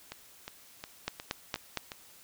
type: two click trains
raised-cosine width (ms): 0.2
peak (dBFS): -22 / -14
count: 6 / 4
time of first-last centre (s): 0.12-1.919 / 1.08-1.773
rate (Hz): 2.78 / 4.33
effects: white hiss -56 dBFS RMS until 2.23 s

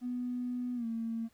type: tone with pitch glide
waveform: triangle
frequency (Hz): 246.9 to 227.7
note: B3 to A#3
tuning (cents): 0 to -40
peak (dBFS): -29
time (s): 0.01-1.29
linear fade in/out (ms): 50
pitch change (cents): -140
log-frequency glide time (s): 0.75-0.86
effects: tanh soft clip ceiling -31 dBFS + pink hiss -69 dBFS RMS until 1.33 s

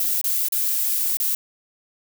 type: noise with dropouts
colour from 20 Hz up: violet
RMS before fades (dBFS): -22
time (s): 0-1.35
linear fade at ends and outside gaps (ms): 2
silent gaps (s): 0.214-0.241 / 0.485-0.522 / 1.171-1.2
effects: none

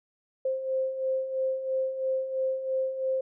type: beating tone pair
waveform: sine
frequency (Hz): 523.3 / 526.3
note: C5 / C5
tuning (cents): 0 / +10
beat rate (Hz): 3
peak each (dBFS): -34 / -27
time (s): 0.45-3.21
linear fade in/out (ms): 5
effects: none

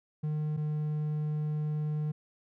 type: tone pair in turn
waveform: triangle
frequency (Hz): 152.2 / 151.57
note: D#3 / D#3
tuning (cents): -38 / -45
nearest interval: unison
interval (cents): 7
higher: first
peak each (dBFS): -27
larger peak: neither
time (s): 0.23-0.57 / 0.57-2.12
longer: second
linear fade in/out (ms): 10
effects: none

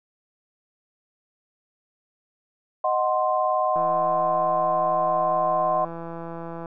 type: chord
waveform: sine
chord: C diminished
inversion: first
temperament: equal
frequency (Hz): 622.3 / 740 / 1046.5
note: Eb5 / Gb5 / C6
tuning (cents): 0 / 0 / 0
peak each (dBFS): -24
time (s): 2.84-5.85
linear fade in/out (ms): 5
type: click train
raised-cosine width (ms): 1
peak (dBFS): -22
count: 485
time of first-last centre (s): 3.76-6.658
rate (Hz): 167
effects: none

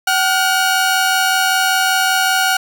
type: tone pair together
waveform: sawtooth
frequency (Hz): 758.6 / 1432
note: F#5 / F6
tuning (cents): +43 / +43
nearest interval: major seventh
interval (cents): 1100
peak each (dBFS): -12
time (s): 0.07-2.57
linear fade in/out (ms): 5
effects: none

